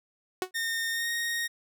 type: tone with exponential decay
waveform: sawtooth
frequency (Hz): 370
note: F#4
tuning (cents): 0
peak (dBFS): -20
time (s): 0.42-0.51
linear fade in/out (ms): 1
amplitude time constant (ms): 18
type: tone with pitch glide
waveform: sawtooth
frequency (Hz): 1830 to 1863.1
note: A#6 to A#6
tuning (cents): -32 to -1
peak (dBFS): -25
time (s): 0.54-1.48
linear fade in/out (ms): 20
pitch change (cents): +31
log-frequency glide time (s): 0.91-1.09
effects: none